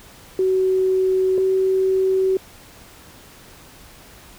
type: tone pair in turn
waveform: sine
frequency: 375.9 / 379.4 Hz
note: F#4 / F#4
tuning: +27 / +43 cents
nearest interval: unison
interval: 16 cents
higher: second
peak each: -15 dBFS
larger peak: neither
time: 0.39-1.38 / 1.38-2.37 s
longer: neither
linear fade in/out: 2 ms
effects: pink hiss -45 dBFS RMS until 4.38 s